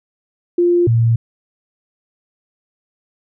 sine tone pair in turn, 349.2 / 115.43 Hz, F4 / A#2, 0 / -17 cents, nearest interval octave + perfect fifth, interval 1917 cents, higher first, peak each -10 dBFS, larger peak neither, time 0.58-0.87 / 0.87-1.16 s, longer neither, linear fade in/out 5 ms, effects none

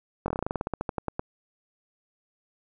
slowing click train, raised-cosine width 1 ms, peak -14 dBFS, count 18, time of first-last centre 0.26-1.195 s, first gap 21 ms, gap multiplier 1.11, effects none

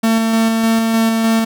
45% pulse tone with tremolo, 225.1 Hz, A3, 40 cents sharp, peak -11 dBFS, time 0.03-1.45 s, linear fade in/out 10 ms, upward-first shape square, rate 3.3 Hz, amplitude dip 25%, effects none

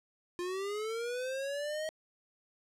square linear sweep, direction up, 348.6 to 634 Hz, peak -35 dBFS, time 0.39-1.89 s, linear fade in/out 0 ms, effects low-pass 10000 Hz 12 dB/octave

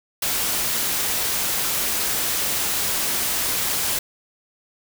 white noise, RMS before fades -23 dBFS, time 0.22-3.99 s, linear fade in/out 5 ms, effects none

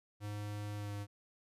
square tone with pitch glide, 103.83 to 102.22 Hz, G#2 to G#2, 0 to -27 cents, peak -40 dBFS, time 0.2-1.07 s, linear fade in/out 50 ms, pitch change -27 cents, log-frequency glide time 0.77-0.93 s, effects resampled to 32000 Hz

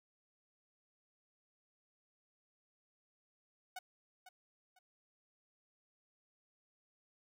sawtooth tone with echo, 740 Hz, F#5, in tune, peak -39 dBFS, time 3.76-3.79 s, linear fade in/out 5 ms, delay 500 ms, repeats 2, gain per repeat -11 dB, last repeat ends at 4.79 s, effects none

